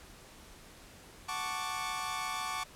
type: chord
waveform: sawtooth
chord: D major seventh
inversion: first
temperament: equal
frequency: 740 / 880 / 1108.7 / 1174.7 Hz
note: F#5 / A5 / C#6 / D6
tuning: 0 / 0 / 0 / 0 cents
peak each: -39 / -38 / -35 / -35 dBFS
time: 1.28-2.64 s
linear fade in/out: 10 ms
effects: pink hiss -54 dBFS RMS until 2.75 s + low-pass 12000 Hz 12 dB/octave